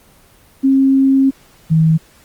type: tone pair in turn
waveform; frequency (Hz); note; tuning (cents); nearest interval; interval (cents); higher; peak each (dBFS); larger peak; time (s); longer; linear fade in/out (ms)
sine; 269.1 / 160.01; C4 / D#3; +49 / +49; major sixth; 900; first; -8; neither; 0.63-1.31 / 1.7-1.98; first; 20
effects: pink hiss -48 dBFS RMS until 2.24 s + Opus 24 kbps